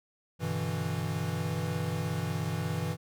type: chord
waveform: square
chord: E minor seventh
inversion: first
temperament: equal with one note detuned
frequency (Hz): 98 / 123.47 / 146.83 / 163.58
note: G2 / B2 / D3 / E3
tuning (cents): 0 / 0 / 0 / -13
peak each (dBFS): -37 / -37 / -40 / -34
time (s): 0.39-2.97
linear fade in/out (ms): 50
effects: none